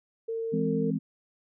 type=tone; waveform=sine; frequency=453.6 Hz; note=A#4; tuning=47 cents flat; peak=-29 dBFS; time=0.28-0.91 s; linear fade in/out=10 ms
type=chord; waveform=sine; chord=E augmented; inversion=none; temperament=equal with one note detuned; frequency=164.81 / 207.7 / 260.3 Hz; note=E3 / G#3 / B#3; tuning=0 / 0 / -9 cents; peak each=-30 dBFS; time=0.52-0.99 s; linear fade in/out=20 ms
effects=none